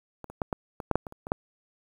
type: clicks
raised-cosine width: 1 ms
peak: -25 / -28 / -13 / -14 / -21 / -8 / -8 / -23 / -30 / -24 / -9 dBFS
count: 11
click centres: 0.243 / 0.3 / 0.418 / 0.528 / 0.802 / 0.913 / 0.956 / 1.068 / 1.124 / 1.269 / 1.319 s
effects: 8-bit